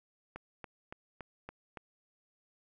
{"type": "click train", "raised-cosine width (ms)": 0.5, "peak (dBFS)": -28, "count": 6, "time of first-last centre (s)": [0.36, 1.772], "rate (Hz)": 3.54, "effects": []}